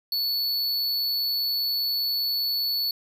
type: tone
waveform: square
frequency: 4435 Hz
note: C#8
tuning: in tune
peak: -24 dBFS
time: 0.12-2.91 s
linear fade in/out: 2 ms
effects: none